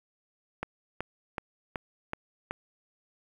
click train, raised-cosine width 0.5 ms, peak -17 dBFS, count 6, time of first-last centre 0.63-2.51 s, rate 2.66 Hz, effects 8-bit

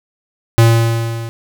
square tone with level ramp, 115 Hz, A#2, 23 cents flat, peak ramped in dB -5 to -24 dBFS, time 0.58-1.29 s, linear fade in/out 0 ms, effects none

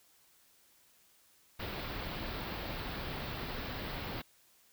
pink band-stop noise, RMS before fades -40 dBFS, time 1.59-4.22 s, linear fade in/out 10 ms, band 4700 to 15000 Hz, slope 48 dB/octave, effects white hiss -66 dBFS RMS until 4.72 s

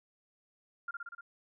sine tone with echo, 1398 Hz, F6, 1 cent sharp, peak -35 dBFS, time 0.88-0.91 s, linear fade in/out 5 ms, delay 60 ms, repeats 5, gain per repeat -2 dB, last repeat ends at 1.21 s, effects none

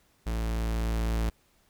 45% pulse tone with level ramp, 55.9 Hz, A1, 28 cents sharp, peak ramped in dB -28 to -25 dBFS, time 0.26-1.3 s, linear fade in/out 10 ms, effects pink hiss -66 dBFS RMS until 1.69 s

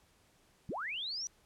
sine linear sweep, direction up, 110 to 5960 Hz, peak -36 dBFS, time 0.69-1.27 s, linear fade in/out 0 ms, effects pink hiss -68 dBFS RMS until 1.45 s + low-pass 12000 Hz 12 dB/octave

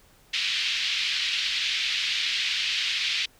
pink band-pass noise, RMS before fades -27 dBFS, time 0.33-3.26 s, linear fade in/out 10 ms, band 2400 to 4300 Hz, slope 24 dB/octave, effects pink hiss -58 dBFS RMS until 3.39 s

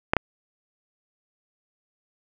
clicks, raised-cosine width 0.5 ms, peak -3 dBFS, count 2, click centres 0.135 / 0.167 s, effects none

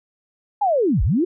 sine linear two-way sweep, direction down then up, 854 to 38.01 to 377.9 Hz, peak -15 dBFS, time 0.61-1.25 s, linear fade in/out 10 ms, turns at 1.03 s, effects none

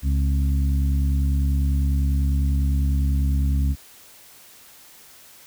harmonic tone with a mistuned harmonic, 70 Hz, C#2, 18 cents sharp, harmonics 1 / 2 / 3 / 4, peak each -18 / -27 / -33 / -33 dBFS, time 0.02-3.76 s, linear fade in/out 50 ms, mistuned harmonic 4, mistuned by -62 cents, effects white hiss -48 dBFS RMS until 5.46 s

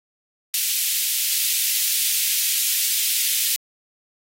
white high-pass noise, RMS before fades -21 dBFS, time 0.54-3.56 s, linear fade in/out 0 ms, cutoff 2400 Hz, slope 24 dB/octave, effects AAC 48 kbps

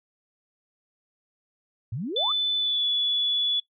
sine exponential sweep, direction up, 100.8 to 1309 Hz, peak -28 dBFS, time 1.92-2.32 s, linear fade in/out 5 ms
sine tone with pitch glide, 3504 to 3424 Hz, A7 to A7, -8 to -48 cents, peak -22 dBFS, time 2.16-3.6 s, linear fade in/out 5 ms, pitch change -40 cents, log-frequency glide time 2.57-2.86 s
effects noise-tail reverb RT60 0.1 s tail -19 dB re dry

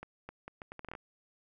accelerating click train, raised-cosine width 0.5 ms, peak -28 dBFS, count 11, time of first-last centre 0.03-0.952 s, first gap 260 ms, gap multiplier 0.73, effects none

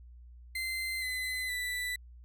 35% pulse tone with pitch steps, 2073 / 2026 / 1979.4 Hz, C7 / B6 / B6, -17 / +44 / +3 cents, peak -31 dBFS, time 0.55-1.96 s, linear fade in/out 5 ms, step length 470 ms, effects added 60 Hz sine -49 dBFS peak until 2.24 s

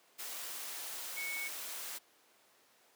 sine tone in noise, 2217 Hz, C#7, in tune, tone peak -38 dBFS, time 1.16-1.49 s, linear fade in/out 20 ms, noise white, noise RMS -43 dBFS, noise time 0.18-1.99 s, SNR +2 dB, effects pink hiss -66 dBFS RMS until 2.95 s + high-pass 400 Hz 12 dB/octave

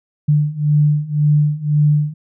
sine beating tone pair, 147.8 / 149.7 Hz, D3 / D3, +11 / +33 cents, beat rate 1.9 Hz, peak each -16 / -14 dBFS, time 0.28-2.14 s, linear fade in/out 10 ms, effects none

